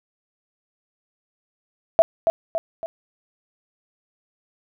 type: tone with echo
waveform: sine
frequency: 659.3 Hz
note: E5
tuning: in tune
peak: -8 dBFS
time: 1.99-2.02 s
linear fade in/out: 0 ms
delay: 280 ms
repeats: 3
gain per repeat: -6 dB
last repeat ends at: 2.86 s
effects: none